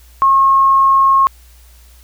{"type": "tone", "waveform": "sine", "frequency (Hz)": 1083, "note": "C#6", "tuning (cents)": -41, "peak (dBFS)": -7, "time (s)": [0.22, 1.27], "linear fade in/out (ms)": 0, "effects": ["added 60 Hz sine -41 dBFS peak until 2.03 s", "white hiss -49 dBFS RMS until 2.03 s"]}